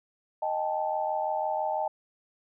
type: tone cluster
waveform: sine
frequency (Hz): 623 / 789 / 875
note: D#5 / G5 / A5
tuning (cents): +2 / +11 / -10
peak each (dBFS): -31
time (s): 0.42-1.88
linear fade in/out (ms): 5
effects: none